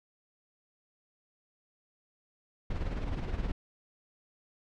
brown noise with tremolo, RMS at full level -31 dBFS, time 2.7-3.52 s, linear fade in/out 5 ms, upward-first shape sine, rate 19 Hz, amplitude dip 55%, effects low-pass 4000 Hz 12 dB/octave

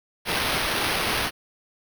white noise with sample-and-hold, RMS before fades -25 dBFS, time 0.25-1.31 s, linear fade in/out 50 ms, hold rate 7350 Hz, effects none

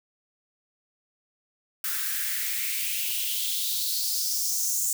blue noise with high-pass filter sweep, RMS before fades -28 dBFS, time 1.84-4.93 s, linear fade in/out 2 ms, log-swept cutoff 1400 to 7200 Hz, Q 3.8, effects none

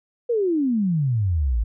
sine exponential sweep, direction down, 493.9 to 51.3 Hz, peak -18 dBFS, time 0.29-1.64 s, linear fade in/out 10 ms, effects none

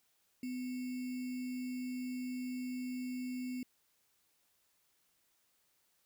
sine tone with sample-and-hold, 252.2 Hz, B3, 36 cents sharp, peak -37 dBFS, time 0.43-3.63 s, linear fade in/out 2 ms, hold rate 2450 Hz, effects white hiss -75 dBFS RMS until 6.05 s

